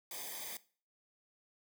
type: noise with comb filter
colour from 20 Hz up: white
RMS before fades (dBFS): -44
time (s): 0.11-0.57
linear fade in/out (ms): 2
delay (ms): 0.72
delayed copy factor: -0.85
effects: noise-tail reverb RT60 0.4 s tail -18 dB re dry